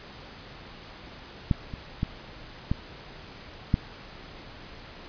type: clicks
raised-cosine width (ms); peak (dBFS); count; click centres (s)
5; -9 / -23 / -13 / -12 / -8; 5; 1.512 / 1.738 / 2.031 / 2.715 / 3.741
effects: pink hiss -45 dBFS RMS until 5.08 s + resampled to 11025 Hz